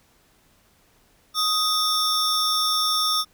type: tone cluster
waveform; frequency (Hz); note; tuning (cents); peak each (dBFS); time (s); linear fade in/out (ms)
square; 1254 / 3555 / 5460; D#6 / A7 / F8; +13 / +17 / -40; -25; 1.34-3.25; 50
effects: pink hiss -60 dBFS RMS until 3.33 s